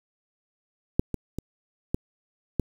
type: clicks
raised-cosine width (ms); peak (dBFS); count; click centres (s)
3; -6 / -15 / -18 / -11 / -10; 5; 0.995 / 1.143 / 1.386 / 1.945 / 2.597
effects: 7-bit